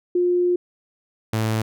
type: tone pair in turn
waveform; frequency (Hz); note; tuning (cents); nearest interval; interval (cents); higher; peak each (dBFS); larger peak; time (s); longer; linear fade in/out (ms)
sine / sawtooth; 355.2 / 110.34; F4 / A2; +29 / +5; octave + minor sixth; 2024; first; -16; neither; 0.15-0.56 / 1.33-1.62; first; 5
effects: none